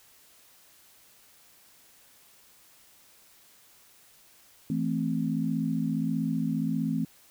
sine chord, A minor, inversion second, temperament equal, 164.81 / 220 / 261.6 Hz, E3 / A3 / C4, 0 / 0 / 0 cents, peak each -30 dBFS, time 4.7-7.05 s, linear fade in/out 2 ms, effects white hiss -58 dBFS RMS until 7.3 s

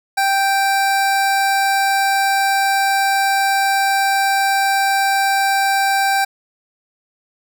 square tone pair together, 784 / 1568 Hz, G5 / G6, 0 / 0 cents, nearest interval octave, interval 1200 cents, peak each -16 / -20 dBFS, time 0.17-6.25 s, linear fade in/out 10 ms, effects none

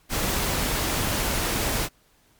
pink noise, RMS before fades -25 dBFS, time 0.09-1.89 s, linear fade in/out 50 ms, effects pink hiss -61 dBFS RMS until 2.39 s + MP3 96 kbps

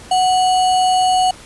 sine tone with sample-and-hold, 740 Hz, F#5, in tune, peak -11 dBFS, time 0.11-1.31 s, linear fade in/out 5 ms, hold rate 3675 Hz, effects pink hiss -39 dBFS RMS until 1.45 s + resampled to 24000 Hz

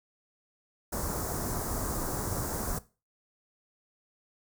pink band-stop noise, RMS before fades -33 dBFS, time 0.92-2.79 s, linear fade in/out 10 ms, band 1400 to 6000 Hz, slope 24 dB/octave, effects noise-tail reverb RT60 0.3 s tail -17 dB re dry

